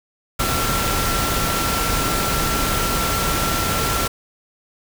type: tone in noise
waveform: sine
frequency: 1354 Hz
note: E6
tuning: 46 cents sharp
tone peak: -25 dBFS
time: 0.39-4.08 s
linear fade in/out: 10 ms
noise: pink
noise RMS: -21 dBFS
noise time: 0.39-4.08 s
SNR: -7 dB
effects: none

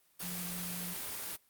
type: tone in noise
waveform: sine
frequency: 176.9 Hz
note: F3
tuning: 23 cents sharp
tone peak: -42 dBFS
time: 0.22-0.95 s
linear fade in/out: 20 ms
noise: white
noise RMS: -40 dBFS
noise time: 0.19-1.37 s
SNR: -5 dB
effects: white hiss -69 dBFS RMS until 1.49 s + Opus 32 kbps

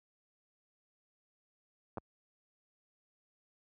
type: clicks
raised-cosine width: 1 ms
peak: -26 dBFS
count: 2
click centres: 1.973 / 1.982 s
effects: high-pass 60 Hz 12 dB/octave

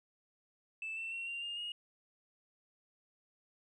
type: tone with pitch steps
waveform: sine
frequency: 2637 / 2682 / 2727 / 2773 / 2820 / 2867 Hz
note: E7 / E7 / F7 / F7 / F7 / F7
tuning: 0 / +29 / -42 / -13 / +16 / +45 cents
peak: -37 dBFS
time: 0.82-1.72 s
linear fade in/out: 2 ms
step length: 150 ms
effects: tanh soft clip ceiling -35 dBFS

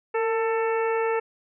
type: harmonic tone with a mistuned harmonic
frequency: 444.6 Hz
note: A4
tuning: 18 cents sharp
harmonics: 1 / 2 / 3 / 4 / 5 / 6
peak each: -23 / -29 / -33 / -35 / -37 / -39 dBFS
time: 0.14-1.2 s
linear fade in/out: 10 ms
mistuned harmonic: 1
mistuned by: +38 cents
effects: none

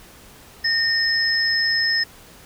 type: tone pair together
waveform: sine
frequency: 1831 / 5179 Hz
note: A#6 / E8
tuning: -32 / -31 cents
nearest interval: octave + tritone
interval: 1801 cents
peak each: -20 dBFS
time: 0.64-2.04 s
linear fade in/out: 10 ms
effects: pink hiss -46 dBFS RMS until 2.45 s

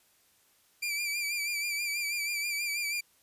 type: tone with vibrato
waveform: sawtooth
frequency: 2349 Hz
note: D7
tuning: in tune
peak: -27 dBFS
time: 0.82-3.01 s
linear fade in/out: 10 ms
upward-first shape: sine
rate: 6.2 Hz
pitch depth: 49 cents each way
effects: white hiss -66 dBFS RMS until 3.22 s + resampled to 32000 Hz

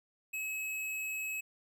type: tone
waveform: square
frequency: 2570 Hz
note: E7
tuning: 45 cents flat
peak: -36 dBFS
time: 0.33-1.41 s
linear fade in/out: 10 ms
effects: none

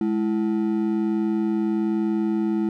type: ring-modulated tone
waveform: triangle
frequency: 270.7 Hz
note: C#4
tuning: 41 cents flat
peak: -15 dBFS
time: 0.01-2.69 s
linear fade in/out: 2 ms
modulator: 60.6 Hz
effects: none

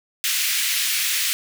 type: high-pass noise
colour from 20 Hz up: pink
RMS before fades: -22 dBFS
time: 0.24-1.33 s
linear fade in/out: 0 ms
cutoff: 2000 Hz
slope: 24 dB/octave
effects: none

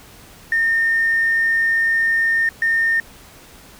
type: tone bursts at uneven times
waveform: triangle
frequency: 1822 Hz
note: A#6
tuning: 40 cents flat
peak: -11 dBFS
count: 2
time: 0.52-2.49 / 2.62-3 s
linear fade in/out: 2 ms
effects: tanh soft clip ceiling -12 dBFS + pink hiss -44 dBFS RMS until 3.79 s

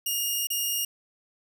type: tone with dropouts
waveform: 10% pulse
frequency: 2841 Hz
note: F7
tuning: 29 cents sharp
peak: -17 dBFS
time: 0.06-0.85 s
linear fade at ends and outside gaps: 5 ms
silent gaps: 0.471-0.502 s
effects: none

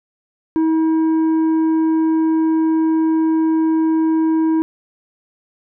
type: tone with tanh clipping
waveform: sine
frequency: 320.3 Hz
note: E4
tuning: 50 cents flat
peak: -14 dBFS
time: 0.56-4.62 s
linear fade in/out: 0 ms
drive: 6 dB
effects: none

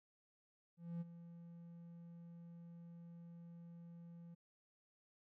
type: tone with ADSR envelope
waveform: triangle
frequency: 170 Hz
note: F3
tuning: 46 cents flat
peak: -38 dBFS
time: 0.77-4.35 s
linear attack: 240 ms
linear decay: 25 ms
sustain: -13 dB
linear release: 13 ms
effects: none

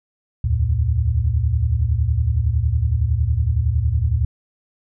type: tone cluster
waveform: sine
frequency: 71 / 81.8 / 112.8 Hz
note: C#2 / E2 / A2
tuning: +42 / -13 / +44 cents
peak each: -20 dBFS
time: 0.44-4.25 s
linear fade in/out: 5 ms
effects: none

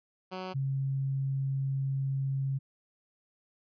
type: tone pair in turn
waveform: 10% pulse / sine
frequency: 185.8 / 135.76 Hz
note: F#3 / C#3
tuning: +7 / -36 cents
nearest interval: perfect fourth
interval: 543 cents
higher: first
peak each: -28 dBFS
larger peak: neither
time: 0.31-0.54 / 0.54-2.59 s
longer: second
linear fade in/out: 20 ms
effects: resampled to 11025 Hz

